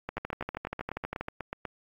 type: two click trains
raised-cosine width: 0.5 ms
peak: -19 / -18 dBFS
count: 13 / 15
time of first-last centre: 0.18-1.652 / 0.09-1.21 s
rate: 8.15 / 12.5 Hz
effects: AAC 64 kbps